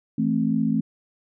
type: chord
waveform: sine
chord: A minor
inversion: second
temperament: just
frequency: 165 / 220 / 264 Hz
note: E3 / A3 / C4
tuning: +2 / 0 / +16 cents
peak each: -26 / -22 / -24 dBFS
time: 0.18-0.81 s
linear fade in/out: 5 ms
effects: none